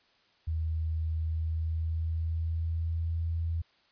sine tone with pitch glide, 80.1 to 82.73 Hz, E2 to E2, -49 to +7 cents, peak -28 dBFS, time 0.47-3.62 s, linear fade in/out 10 ms, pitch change +56 cents, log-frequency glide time 1.19-3.21 s, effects white hiss -66 dBFS RMS until 3.91 s + resampled to 11025 Hz

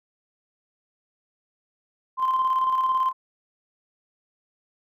sine tone with tremolo, 1042 Hz, C6, 7 cents flat, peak -17 dBFS, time 2.17-3.13 s, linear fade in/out 50 ms, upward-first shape square, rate 18 Hz, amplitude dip 40%, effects tanh soft clip ceiling -15 dBFS

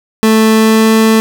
30% pulse tone with pitch glide, 220 to 221.4 Hz, A3 to A3, 0 to +11 cents, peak -3 dBFS, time 0.23-1.2 s, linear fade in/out 0 ms, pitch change +11 cents, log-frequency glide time 0.54-0.93 s, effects none

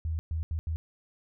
sine tone bursts at uneven times, 80.2 Hz, E2, 47 cents flat, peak -28 dBFS, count 4, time 0.05-0.19 / 0.31-0.43 / 0.51-0.59 / 0.67-0.76 s, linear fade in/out 0 ms, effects none

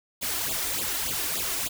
white noise with flanger, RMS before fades -29 dBFS, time 0.21-1.69 s, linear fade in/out 20 ms, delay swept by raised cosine 0.26 to 2.96 ms, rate 3.4 Hz, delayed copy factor +1, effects none

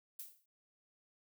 violet noise with exponential decay, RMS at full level -43 dBFS, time 0.19-0.46 s, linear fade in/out 5 ms, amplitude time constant 58 ms, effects none

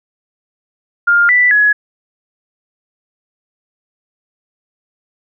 sine tone with pitch steps, 1406 / 1976 / 1684 Hz, F6 / B6 / G#6, +11 / 0 / +24 cents, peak -7 dBFS, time 1.07-1.73 s, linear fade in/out 10 ms, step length 220 ms, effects none

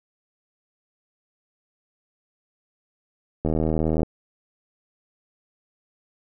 click train, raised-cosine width 2 ms, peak -10 dBFS, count 47, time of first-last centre 3.45-4.032 s, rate 79.1 Hz, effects none

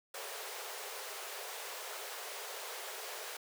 pink high-pass noise, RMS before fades -44 dBFS, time 0.14-3.37 s, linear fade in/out 5 ms, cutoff 390 Hz, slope 96 dB/octave, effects none

